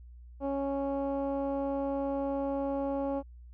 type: tone with low-pass filter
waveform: 15% pulse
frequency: 276.8 Hz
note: C#4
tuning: 2 cents flat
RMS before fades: -32 dBFS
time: 0.4-3.23 s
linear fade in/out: 50 ms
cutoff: 640 Hz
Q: 1.2
effects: added 60 Hz sine -47 dBFS peak until 3.53 s